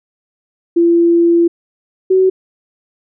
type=tone pair in turn; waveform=sine; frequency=340 / 376.1 Hz; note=F4 / F#4; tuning=-46 / +28 cents; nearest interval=major second; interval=174 cents; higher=second; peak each=-7 dBFS; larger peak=neither; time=0.76-1.48 / 2.1-2.3 s; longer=first; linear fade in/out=10 ms; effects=none